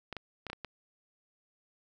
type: clicks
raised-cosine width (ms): 0.3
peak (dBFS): -23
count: 6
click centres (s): 0.127 / 0.167 / 0.467 / 0.5 / 0.531 / 0.647
effects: none